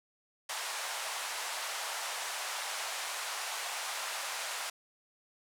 pink band-pass noise, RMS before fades -38 dBFS, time 0.49-4.7 s, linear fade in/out 5 ms, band 700 to 11000 Hz, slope 24 dB/octave, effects none

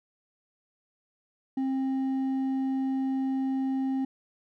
sine tone with hard clipping, 265.8 Hz, C4, 27 cents sharp, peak -27 dBFS, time 1.57-4.05 s, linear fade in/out 5 ms, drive 4 dB, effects none

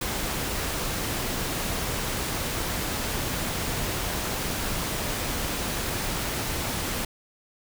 pink noise, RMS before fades -29 dBFS, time 0.01-7.05 s, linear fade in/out 5 ms, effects none

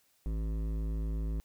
sine tone with hard clipping, 53.9 Hz, A1, 35 cents flat, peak -33 dBFS, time 0.26-1.4 s, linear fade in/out 0 ms, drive 13 dB, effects white hiss -70 dBFS RMS until 1.44 s

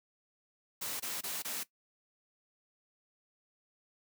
white noise bursts, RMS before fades -38 dBFS, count 4, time 0.81-1.636 s, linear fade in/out 10 ms, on 190 ms, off 22 ms, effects noise-tail reverb RT60 0.1 s tail -18 dB re dry + high-pass 150 Hz 12 dB/octave

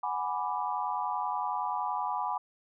sine chord, G# half-diminished seventh, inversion third, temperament equal, 740 / 830.6 / 987.8 / 1174.7 Hz, F#5 / G#5 / B5 / D6, 0 / 0 / 0 / 0 cents, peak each -37 / -34 / -33 / -37 dBFS, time 0.03-2.38 s, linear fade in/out 5 ms, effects none

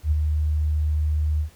sine tone with ADSR envelope, 76.2 Hz, D#2, 36 cents flat, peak -15 dBFS, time 0.03-1.5 s, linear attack 84 ms, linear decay 21 ms, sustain -4 dB, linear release 100 ms, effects pink hiss -54 dBFS RMS until 1.55 s

